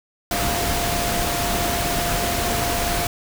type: tone in noise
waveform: sine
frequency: 696 Hz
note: F5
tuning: 6 cents flat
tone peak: -26 dBFS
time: 0.31-3.07 s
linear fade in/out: 2 ms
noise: pink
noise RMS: -23 dBFS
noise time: 0.31-3.07 s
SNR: -6 dB
effects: none